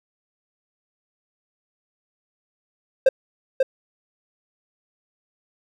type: tone with echo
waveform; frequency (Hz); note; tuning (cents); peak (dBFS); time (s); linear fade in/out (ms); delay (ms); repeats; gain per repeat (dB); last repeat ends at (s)
triangle; 528; C5; +16; -8; 3.06-3.09; 5; 540; 1; -4; 3.63
effects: none